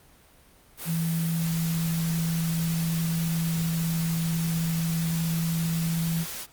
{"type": "tone in noise", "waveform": "sine", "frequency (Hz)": 164.81, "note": "E3", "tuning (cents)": 0, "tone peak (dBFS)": -24, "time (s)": [0.85, 6.26], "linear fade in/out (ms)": 50, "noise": "white", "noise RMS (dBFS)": -36, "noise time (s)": [0.77, 6.47], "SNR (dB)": 9, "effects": ["pink hiss -56 dBFS RMS until 6.52 s", "Opus 32 kbps"]}